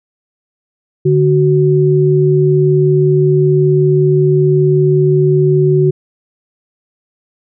sine tone pair together, 146.83 / 372.1 Hz, D3 / F#4, 0 / +10 cents, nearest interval octave + major third, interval 1610 cents, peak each -10 dBFS, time 1.05-5.91 s, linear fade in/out 10 ms, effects none

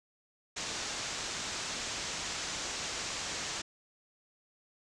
white low-pass noise, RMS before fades -38 dBFS, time 0.56-3.62 s, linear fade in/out 10 ms, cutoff 7500 Hz, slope 48 dB/octave, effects none

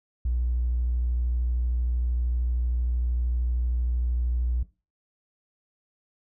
triangle tone with vibrato, 60.5 Hz, B1, 35 cents flat, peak -19 dBFS, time 0.25-4.63 s, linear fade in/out 5 ms, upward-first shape triangle, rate 13 Hz, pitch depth 24 cents each way, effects noise-tail reverb RT60 0.3 s tail -21 dB re dry + tanh soft clip ceiling -20 dBFS

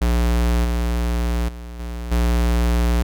square tone with level steps, 59.1 Hz, A#1, 24 cents sharp, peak -16 / -19 / -32 / -27 / -16 dBFS, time 0.01-3.03 s, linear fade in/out 10 ms, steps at 0.64 / 1.48 / 1.79 / 2.11 s, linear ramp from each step 10 ms, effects none

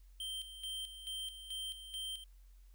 square tone with tremolo, 3136 Hz, G7, in tune, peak -40 dBFS, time 0.2-2.24 s, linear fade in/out 2 ms, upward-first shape square, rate 2.3 Hz, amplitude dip 65%, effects added 45 Hz sine -56 dBFS peak until 2.74 s + white hiss -75 dBFS RMS until 2.74 s

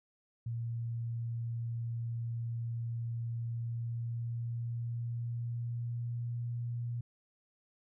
sine tone with pitch glide, 116.54 to 119.13 Hz, A#2 to A#2, 0 to +38 cents, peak -34 dBFS, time 0.46-7.01 s, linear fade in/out 5 ms, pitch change +38 cents, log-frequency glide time 3.43-6.4 s, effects none

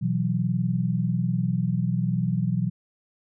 sine chord, B suspended fourth, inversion none, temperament equal, 123.47 / 164.81 / 185 Hz, B2 / E3 / F#3, 0 / 0 / 0 cents, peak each -26 dBFS, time 0.01-2.7 s, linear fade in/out 20 ms, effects none

